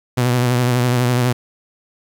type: tone with vibrato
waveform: sawtooth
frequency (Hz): 123.47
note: B2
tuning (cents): 0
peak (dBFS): -10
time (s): 0.17-1.33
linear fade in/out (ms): 10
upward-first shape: sine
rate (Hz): 12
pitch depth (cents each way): 43
effects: 8-bit